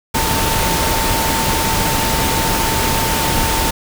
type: tone in noise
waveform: sine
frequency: 899 Hz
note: A5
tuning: 37 cents sharp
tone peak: -21 dBFS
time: 0.14-3.71 s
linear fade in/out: 10 ms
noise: pink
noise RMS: -17 dBFS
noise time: 0.14-3.71 s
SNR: -7 dB
effects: none